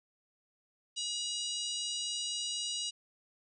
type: harmonic tone with a mistuned harmonic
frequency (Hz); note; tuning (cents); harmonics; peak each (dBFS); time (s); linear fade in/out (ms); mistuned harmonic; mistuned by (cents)
964; B5; -42; 3 / 4 / 5 / 6 / 7 / 8 / 9; -38 / -40 / -42 / -44 / -45 / -46 / -47; 0.96-2.91; 20; 8; +69
effects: none